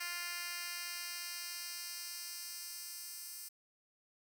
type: tone with high-pass filter sweep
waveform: 10% pulse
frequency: 349.2 Hz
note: F4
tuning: in tune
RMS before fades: -44 dBFS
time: 0-3.49 s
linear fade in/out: 10 ms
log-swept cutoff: 2200 to 7800 Hz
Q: 0.86
effects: none